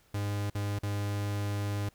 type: tone with dropouts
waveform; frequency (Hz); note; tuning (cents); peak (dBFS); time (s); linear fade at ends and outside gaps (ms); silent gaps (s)
45% pulse; 102.1; G#2; -29; -30; 0.14-1.89; 5; 0.5-0.55 / 0.789-0.831
effects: pink hiss -65 dBFS RMS until 1.94 s